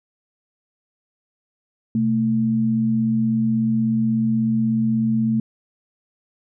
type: tone pair together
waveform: sine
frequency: 126.39 / 222.8 Hz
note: B2 / A3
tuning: +40 / +22 cents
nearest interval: minor seventh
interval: 982 cents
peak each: -25 / -17 dBFS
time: 1.95-5.4 s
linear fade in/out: 2 ms
effects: none